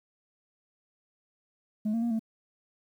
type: tone with pitch steps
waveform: sine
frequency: 213.4 / 229.4 / 235.7 / 223.1 Hz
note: G#3 / A#3 / A#3 / A3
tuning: +47 / -28 / +19 / +24 cents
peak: -23 dBFS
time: 1.85-2.194 s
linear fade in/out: 10 ms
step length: 86 ms
effects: tanh soft clip ceiling -25 dBFS + 10-bit